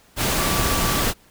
sine tone in noise, 1158 Hz, D6, 25 cents flat, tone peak -28 dBFS, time 0.36-1.05 s, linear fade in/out 50 ms, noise pink, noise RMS -21 dBFS, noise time 0.16-1.14 s, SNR -10 dB, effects pink hiss -54 dBFS RMS until 1.3 s

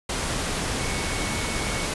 sine tone in noise, 2217 Hz, C#7, in tune, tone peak -35 dBFS, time 0.79-1.86 s, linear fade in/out 5 ms, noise pink, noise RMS -27 dBFS, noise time 0.09-1.94 s, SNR -11 dB, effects resampled to 24000 Hz

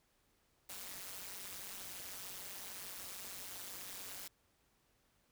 white noise with amplitude modulation, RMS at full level -44 dBFS, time 0.69-4.28 s, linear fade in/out 5 ms, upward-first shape sine, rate 189 Hz, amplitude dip 90%, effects pink hiss -75 dBFS RMS until 5.31 s

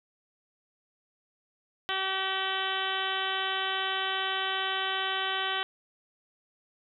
harmonic tone, 382.5 Hz, G4, 42 cents flat, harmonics 1 / 2 / 3 / 4 / 5 / 6 / 7 / 8 / 9 / 10, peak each -40 / -36 / -36 / -35 / -37 / -43 / -41 / -34 / -38 / -42 dBFS, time 1.89-5.63 s, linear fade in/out 0 ms, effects none

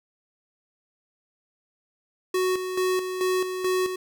square tone with tremolo, 370 Hz, F#4, in tune, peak -22 dBFS, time 2.34-3.96 s, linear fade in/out 5 ms, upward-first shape square, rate 2.3 Hz, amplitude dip 55%, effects none

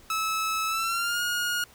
sawtooth tone with pitch glide, 1300 to 1434.1 Hz, E6 to F6, -24 to +45 cents, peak -22 dBFS, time 0.1-1.64 s, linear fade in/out 2 ms, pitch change +169 cents, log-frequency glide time 0.67-1.21 s, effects pink hiss -54 dBFS RMS until 1.74 s

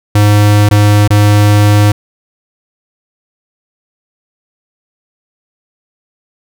square tone with dropouts, 103.83 Hz, G#2, in tune, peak -5 dBFS, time 0.15-1.92 s, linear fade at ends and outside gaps 5 ms, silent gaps 0.69-0.71 / 1.077-1.104 s, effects none

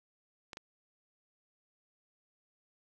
clicks, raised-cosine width 0.2 ms, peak -26 dBFS, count 2, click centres 0.532 / 0.571 s, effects none

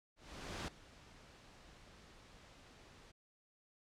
pink noise with ADSR envelope, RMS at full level -42 dBFS, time 0.16-3.12 s, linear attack 520 ms, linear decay 4 ms, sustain -18 dB, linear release 16 ms, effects low-pass 6000 Hz 12 dB/octave

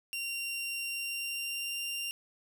sawtooth tone with pitch glide, 2764 to 2783 Hz, F7 to F7, -19 to -7 cents, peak -31 dBFS, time 0.13-2.11 s, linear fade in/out 0 ms, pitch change +12 cents, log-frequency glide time 0.91-1.81 s, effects none

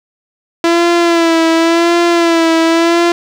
sawtooth tone with vibrato, 335.1 Hz, E4, 29 cents sharp, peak -4 dBFS, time 0.64-3.12 s, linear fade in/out 2 ms, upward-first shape sine, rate 0.91 Hz, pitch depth 44 cents each way, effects low-pass 6000 Hz 12 dB/octave + 7-bit

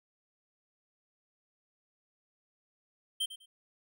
square tone with echo, 3136 Hz, G7, in tune, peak -30 dBFS, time 3.2-3.26 s, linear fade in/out 10 ms, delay 100 ms, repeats 2, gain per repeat -13 dB, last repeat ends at 3.46 s, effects none

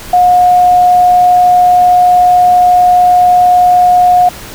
sine tone, 720 Hz, F#5, 47 cents flat, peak -3 dBFS, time 0.13-4.29 s, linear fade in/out 5 ms, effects pink hiss -28 dBFS RMS until 4.54 s

